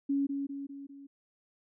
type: tone with echo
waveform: sine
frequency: 278.7 Hz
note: C#4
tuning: 9 cents sharp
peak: -26 dBFS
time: 0.09-0.27 s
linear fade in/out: 10 ms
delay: 200 ms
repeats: 4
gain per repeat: -5 dB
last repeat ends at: 1.07 s
effects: none